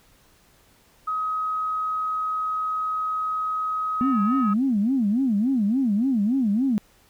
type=tone; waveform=sine; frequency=1266 Hz; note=D#6; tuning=30 cents sharp; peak=-23 dBFS; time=1.07-4.54 s; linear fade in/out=10 ms
type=tone with vibrato; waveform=sine; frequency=233.5 Hz; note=A#3; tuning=3 cents sharp; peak=-18 dBFS; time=4.01-6.78 s; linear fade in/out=0 ms; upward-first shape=sine; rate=3.5 Hz; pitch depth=280 cents each way
effects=tanh soft clip ceiling -12 dBFS + pink hiss -58 dBFS RMS until 7.09 s